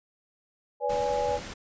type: chord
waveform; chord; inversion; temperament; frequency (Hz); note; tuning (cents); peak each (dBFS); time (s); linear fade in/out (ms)
sine; G# diminished; first; equal with one note detuned; 493.9 / 576.6 / 830.6; B4 / D5 / G#5; 0 / -32 / 0; -29; 0.8-1.4; 50
type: noise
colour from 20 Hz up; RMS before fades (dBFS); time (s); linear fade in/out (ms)
pink; -39; 0.89-1.54; 10
effects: resampled to 16000 Hz